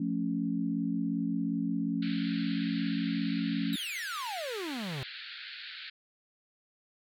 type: chord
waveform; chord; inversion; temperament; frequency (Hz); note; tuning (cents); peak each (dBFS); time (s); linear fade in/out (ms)
sine; F augmented; none; equal; 174.61 / 220 / 277.2; F3 / A3 / C#4; 0 / 0 / 0; -34 / -33 / -32; 0-3.76; 5
type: band-pass noise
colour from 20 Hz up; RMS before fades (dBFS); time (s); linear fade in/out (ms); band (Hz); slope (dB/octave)
white; -44; 2.02-5.9; 5; 1400 to 4500; 96
type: exponential sweep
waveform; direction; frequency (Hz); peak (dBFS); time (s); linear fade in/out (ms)
45% pulse; down; 3919 to 123.47; -35; 3.73-5.03; 0
effects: none